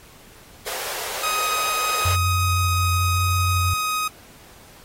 pink high-pass noise, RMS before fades -30 dBFS, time 0.66-2.16 s, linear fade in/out 10 ms, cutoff 410 Hz, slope 48 dB/octave
sawtooth tone, 1255 Hz, D#6, 15 cents sharp, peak -18 dBFS, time 1.23-4.08 s, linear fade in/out 5 ms
sine tone with vibrato, 90.1 Hz, F#2, 45 cents flat, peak -19 dBFS, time 2.05-3.74 s, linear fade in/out 5 ms, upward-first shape square, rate 5.5 Hz, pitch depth 9 cents each way
effects pink hiss -48 dBFS RMS until 4.84 s + AAC 48 kbps

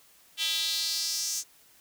square tone with high-pass filter sweep, 180.5 Hz, F#3, 43 cents flat, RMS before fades -30 dBFS, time 0.37-1.44 s, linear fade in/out 50 ms, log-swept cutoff 3200 to 6400 Hz, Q 3.6, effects white hiss -59 dBFS RMS until 1.8 s

